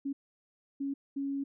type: tone bursts at uneven times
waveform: sine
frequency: 277.2 Hz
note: C#4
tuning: in tune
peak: -31 dBFS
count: 3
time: 0.05-0.13 / 0.8-0.94 / 1.16-1.44 s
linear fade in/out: 10 ms
effects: none